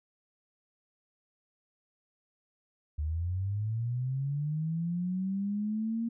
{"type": "linear sweep", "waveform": "sine", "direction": "up", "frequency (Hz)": [72.9, 233.1], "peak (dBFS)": -29, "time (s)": [2.98, 6.09], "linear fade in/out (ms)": 10, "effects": []}